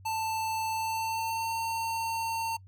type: tone with pitch glide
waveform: square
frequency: 886 to 907.8 Hz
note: A5 to A#5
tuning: +12 to -46 cents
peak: -30 dBFS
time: 0.05-2.57 s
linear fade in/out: 10 ms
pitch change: +42 cents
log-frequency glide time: 0.71-1.55 s
effects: noise-tail reverb RT60 0.1 s tail -24 dB re dry + added 95 Hz sine -49 dBFS peak until 2.67 s